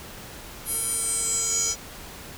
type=tone with band-pass filter sweep; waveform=square; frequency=452.9 Hz; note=A#4; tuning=50 cents flat; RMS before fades=-26 dBFS; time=0.65-1.76 s; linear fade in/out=50 ms; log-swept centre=11000 to 6200 Hz; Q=8.9; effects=pink hiss -41 dBFS RMS until 2.37 s